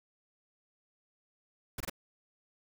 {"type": "noise bursts", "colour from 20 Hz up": "pink", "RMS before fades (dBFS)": -37, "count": 3, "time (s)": [1.78, 1.898], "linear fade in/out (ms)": 5, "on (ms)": 24, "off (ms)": 23, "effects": []}